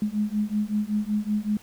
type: beating tone pair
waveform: sine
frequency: 207.7 / 213 Hz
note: G#3 / G#3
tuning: 0 / +44 cents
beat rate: 5.3 Hz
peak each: -26 dBFS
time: 0.02-1.57 s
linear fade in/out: 2 ms
effects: pink hiss -51 dBFS RMS until 1.62 s